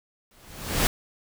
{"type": "noise with exponential growth", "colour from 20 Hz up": "pink", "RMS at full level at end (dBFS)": -19, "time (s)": [0.31, 0.87], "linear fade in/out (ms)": 1, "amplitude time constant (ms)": 120, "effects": []}